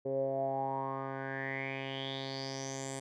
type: tone with low-pass filter sweep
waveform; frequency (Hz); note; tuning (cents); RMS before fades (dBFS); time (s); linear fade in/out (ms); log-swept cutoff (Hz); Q
10% pulse; 134.8; C#3; -48; -37; 0.05-3; 10; 470 to 8400; 7.4
effects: none